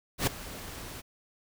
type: noise with ADSR envelope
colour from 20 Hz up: pink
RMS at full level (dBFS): -25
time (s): 0.18-1.02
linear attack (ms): 90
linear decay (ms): 9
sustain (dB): -17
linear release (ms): 24
effects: none